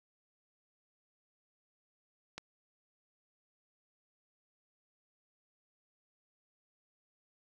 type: click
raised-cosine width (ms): 0.2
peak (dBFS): -24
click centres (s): 2.38
effects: none